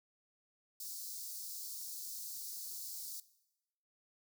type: high-pass noise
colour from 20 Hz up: white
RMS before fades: -45 dBFS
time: 0.8-3.2 s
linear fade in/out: 2 ms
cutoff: 4300 Hz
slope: 48 dB/octave
effects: noise-tail reverb RT60 0.9 s tail -18 dB re dry